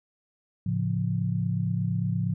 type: chord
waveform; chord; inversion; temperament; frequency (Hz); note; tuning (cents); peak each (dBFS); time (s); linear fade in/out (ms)
sine; A augmented; none; equal; 110 / 138.59 / 174.61; A2 / C#3 / E#3; 0 / 0 / 0; -28 / -30 / -28; 0.66-2.34; 5
effects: none